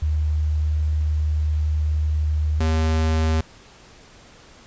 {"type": "tone pair in turn", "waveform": ["sine", "square"], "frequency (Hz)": [76.3, 79.49], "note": ["D#2", "D#2"], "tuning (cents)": [-33, 38], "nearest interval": "minor second", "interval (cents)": 71, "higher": "second", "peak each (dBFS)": -18, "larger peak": "neither", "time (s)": [[0.02, 2.6], [2.6, 3.41]], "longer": "first", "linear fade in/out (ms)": 5, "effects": ["pink hiss -48 dBFS RMS until 4.66 s", "resampled to 16000 Hz"]}